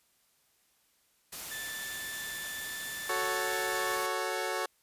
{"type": "noise", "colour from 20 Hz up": "white", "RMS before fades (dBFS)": -41, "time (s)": [1.32, 4.07], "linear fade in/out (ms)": 10}
{"type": "tone", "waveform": "35% pulse", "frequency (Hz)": 1760, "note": "A6", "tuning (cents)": 0, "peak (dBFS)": -37, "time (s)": [1.51, 3.96], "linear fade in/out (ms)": 5}
{"type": "chord", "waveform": "15% pulse", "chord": "F# minor", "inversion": "none", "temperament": "equal", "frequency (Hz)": [370, 440, 554.4], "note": ["F#4", "A4", "C#5"], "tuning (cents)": [0, 0, 0], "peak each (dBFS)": -29, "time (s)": [3.09, 4.66], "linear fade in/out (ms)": 5}
{"effects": ["white hiss -70 dBFS RMS until 4.82 s", "resampled to 32000 Hz"]}